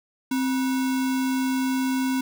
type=tone with sample-and-hold; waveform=sine; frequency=261.6 Hz; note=C4; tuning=in tune; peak=-21 dBFS; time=0.31-2.21 s; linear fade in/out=5 ms; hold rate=1225 Hz; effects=none

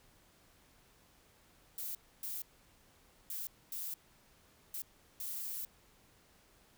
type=noise bursts at uneven times; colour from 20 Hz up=violet; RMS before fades=-41 dBFS; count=6; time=1.78-1.95 / 2.23-2.42 / 3.3-3.47 / 3.72-3.94 / 4.74-4.82 / 5.2-5.65 s; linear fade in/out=2 ms; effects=pink hiss -66 dBFS RMS until 6.77 s

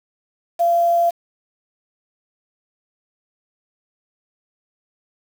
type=tone with quantisation; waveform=sine; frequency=686 Hz; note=F5; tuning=31 cents flat; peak=-13 dBFS; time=0.59-1.11 s; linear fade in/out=20 ms; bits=6; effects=none

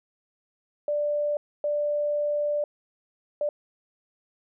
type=tone bursts at uneven times; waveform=sine; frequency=589 Hz; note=D5; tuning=5 cents sharp; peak=-23 dBFS; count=3; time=0.88-1.37 / 1.64-2.64 / 3.41-3.49 s; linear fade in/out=2 ms; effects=none

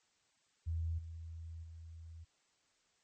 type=tone with level steps; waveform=sine; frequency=82.2 Hz; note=E2; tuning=4 cents flat; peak=-34 / -44 / -48 dBFS; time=0.66-2.25 s; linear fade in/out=20 ms; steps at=0.98 / 1.63 s; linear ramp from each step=10 ms; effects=white hiss -75 dBFS RMS until 3.03 s + MP3 32 kbps

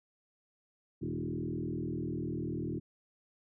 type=tone with frequency modulation; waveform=sine; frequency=235.6 Hz; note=A#3; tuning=19 cents sharp; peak=-33 dBFS; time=1.01-2.8 s; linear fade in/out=20 ms; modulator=40.2 Hz; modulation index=3.3; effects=none

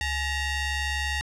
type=ring-modulated tone; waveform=sawtooth; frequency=912 Hz; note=A#5; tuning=38 cents flat; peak=-19 dBFS; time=0.01-1.21 s; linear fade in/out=0 ms; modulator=982 Hz; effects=low-pass 8000 Hz 12 dB/octave

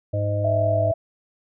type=harmonic tone; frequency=102.9 Hz; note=G#2; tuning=16 cents flat; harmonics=1 / 3 / 5 / 6; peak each=-22 / -34 / -32 / -26 dBFS; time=0.13-0.92 s; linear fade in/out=10 ms
type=tone; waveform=sine; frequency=659.3 Hz; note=E5; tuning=in tune; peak=-20 dBFS; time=0.44-0.94 s; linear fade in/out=10 ms
effects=none

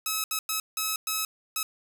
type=tone bursts at uneven times; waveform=5% pulse; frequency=1287 Hz; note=E6; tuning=42 cents flat; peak=-15 dBFS; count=6; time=0.06-0.24 / 0.31-0.39 / 0.49-0.6 / 0.77-0.96 / 1.07-1.25 / 1.56-1.63 s; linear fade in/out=2 ms; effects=none

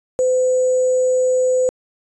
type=tone with sample-and-hold; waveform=sine; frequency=510 Hz; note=C5; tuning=44 cents flat; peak=-13 dBFS; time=0.19-1.69 s; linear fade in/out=0 ms; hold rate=7350 Hz; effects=resampled to 22050 Hz

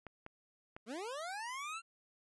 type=clicks; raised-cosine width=0.5 ms; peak=-32 dBFS; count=3; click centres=0.067 / 0.264 / 0.765 s
type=linear sweep; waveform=25% pulse; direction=up; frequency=199.7 to 1386 Hz; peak=-37 dBFS; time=0.86-1.82 s; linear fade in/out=50 ms
effects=resampled to 24000 Hz

